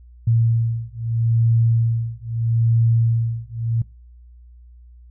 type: beating tone pair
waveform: sine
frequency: 114.6 / 115.38 Hz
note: A#2 / A#2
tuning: -29 / -17 cents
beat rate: 0.78 Hz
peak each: -19 dBFS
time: 0.27-3.82 s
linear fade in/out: 5 ms
effects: noise-tail reverb RT60 0.3 s tail -21 dB re dry + added 60 Hz sine -42 dBFS peak until 5.1 s